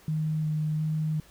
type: tone with vibrato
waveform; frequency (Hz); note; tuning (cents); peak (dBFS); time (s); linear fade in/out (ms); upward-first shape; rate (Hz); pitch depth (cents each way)
sine; 154.8; D#3; -9; -25; 0.08-1.2; 2; square; 1.4; 10
effects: pink hiss -56 dBFS RMS until 1.3 s